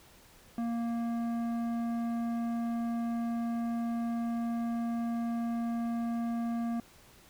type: tone with tanh clipping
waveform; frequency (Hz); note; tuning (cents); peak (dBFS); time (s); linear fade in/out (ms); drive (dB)
sine; 233.1; A#3; 0; -32; 0.58-6.8; 2; 12
effects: pink hiss -58 dBFS RMS until 7.29 s